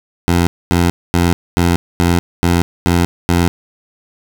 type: tone bursts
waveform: 15% pulse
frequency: 86.6 Hz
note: F2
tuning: 14 cents flat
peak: -4 dBFS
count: 8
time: 0.28-3.48 s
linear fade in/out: 0 ms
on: 190 ms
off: 240 ms
effects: none